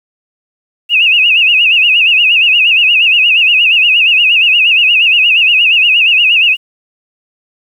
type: tone with vibrato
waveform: sine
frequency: 2688 Hz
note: E7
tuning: 33 cents sharp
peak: -5 dBFS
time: 0.89-6.57 s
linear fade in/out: 50 ms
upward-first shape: sine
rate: 8.5 Hz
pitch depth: 130 cents each way
effects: 7-bit